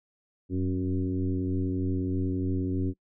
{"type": "tone with frequency modulation", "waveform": "sine", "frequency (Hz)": 185, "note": "F#3", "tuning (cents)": 0, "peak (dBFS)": -25, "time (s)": [0.49, 2.94], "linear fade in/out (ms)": 50, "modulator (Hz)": 91.7, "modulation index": 1.8, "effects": ["noise-tail reverb RT60 0.1 s tail -23 dB re dry"]}